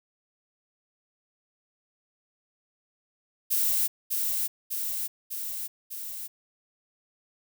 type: noise with echo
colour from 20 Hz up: violet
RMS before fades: -25 dBFS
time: 3.5-3.88 s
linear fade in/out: 20 ms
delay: 600 ms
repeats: 4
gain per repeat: -3 dB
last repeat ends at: 6.28 s
effects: none